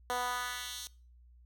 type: tone with high-pass filter sweep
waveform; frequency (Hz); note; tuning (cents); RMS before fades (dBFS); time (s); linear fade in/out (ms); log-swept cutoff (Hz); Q
10% pulse; 246.9; B3; 0; -37; 0.1-0.87; 0; 540 to 4800; 1.3
effects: noise-tail reverb RT60 0.4 s tail -22 dB re dry + added 60 Hz sine -56 dBFS peak until 1.45 s